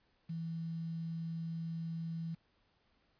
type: tone with quantisation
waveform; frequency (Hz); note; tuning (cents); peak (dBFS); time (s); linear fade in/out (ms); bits
sine; 164.81; E3; 0; -37; 0.29-2.35; 10; 10
effects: pink hiss -74 dBFS RMS until 3.19 s + resampled to 11025 Hz